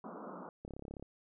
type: band-pass noise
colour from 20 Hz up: pink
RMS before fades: -47 dBFS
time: 0.04-0.49 s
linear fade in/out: 2 ms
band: 170 to 1400 Hz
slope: 96 dB/octave
type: click train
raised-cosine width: 2 ms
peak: -32 dBFS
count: 14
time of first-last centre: 0.65-1.026 s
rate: 34.6 Hz
effects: none